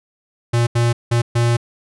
square tone bursts at uneven times, 118.4 Hz, A#2, 27 cents sharp, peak -14 dBFS, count 4, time 0.53-0.67 / 0.75-0.93 / 1.11-1.22 / 1.35-1.57 s, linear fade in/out 10 ms, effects resampled to 24000 Hz

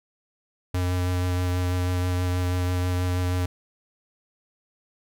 square tone with vibrato, 90.1 Hz, F#2, 45 cents flat, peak -23 dBFS, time 0.74-3.46 s, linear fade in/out 5 ms, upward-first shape sine, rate 6.2 Hz, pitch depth 13 cents each way, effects none

